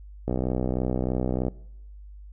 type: click train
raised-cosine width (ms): 2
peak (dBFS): -13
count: 77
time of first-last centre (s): 0.28-1.483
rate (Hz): 63.2
effects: noise-tail reverb RT60 0.8 s tail -22 dB re dry + added 50 Hz sine -41 dBFS peak until 2.32 s